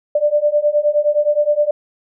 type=beating tone pair; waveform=sine; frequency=587.3 / 596.9 Hz; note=D5 / D5; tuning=0 / +28 cents; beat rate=9.6 Hz; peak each=-16 / -15 dBFS; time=0.15-1.71 s; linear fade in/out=5 ms; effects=none